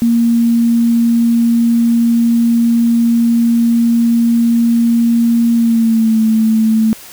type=tone with pitch glide; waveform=sine; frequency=233.1 to 220.9 Hz; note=A#3 to A3; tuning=0 to +7 cents; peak=-8 dBFS; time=0.02-6.93 s; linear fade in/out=0 ms; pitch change=-93 cents; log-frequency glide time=5.54-6.18 s; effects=white hiss -35 dBFS RMS until 7.12 s